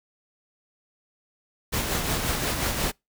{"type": "noise with tremolo", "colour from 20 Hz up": "pink", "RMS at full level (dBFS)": -25, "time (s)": [1.72, 2.92], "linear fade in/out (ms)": 20, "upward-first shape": "sine", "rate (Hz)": 5.6, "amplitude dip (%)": 40, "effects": ["noise-tail reverb RT60 0.2 s tail -26 dB re dry"]}